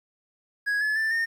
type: tone with pitch steps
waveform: triangle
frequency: 1661.2 / 1714.8 / 1770.2 / 1827.3 Hz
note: G#6 / A6 / A6 / A#6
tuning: 0 / -45 / +10 / -35 cents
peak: -21 dBFS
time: 0.66-1.26 s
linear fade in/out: 20 ms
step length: 150 ms
effects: 10-bit